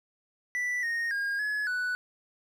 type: tone with pitch steps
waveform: triangle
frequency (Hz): 1972 / 1856 / 1623 / 1697 / 1484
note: B6 / A#6 / G#6 / G#6 / F#6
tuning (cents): -3 / -8 / -40 / +37 / +5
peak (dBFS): -26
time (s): 0.55-1.95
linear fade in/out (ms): 0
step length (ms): 280
effects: none